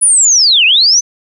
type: linear two-way sweep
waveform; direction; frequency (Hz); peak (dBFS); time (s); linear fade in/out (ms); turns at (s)
sine; down then up; 10000 to 2451 to 6200; -5; 0.01-1.01; 20; 0.65
effects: none